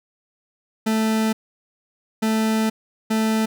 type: tone bursts at uneven times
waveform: 40% pulse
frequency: 220 Hz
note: A3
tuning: in tune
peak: -17 dBFS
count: 3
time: 0.86-1.33 / 2.22-2.7 / 3.1-3.46 s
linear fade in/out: 10 ms
effects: none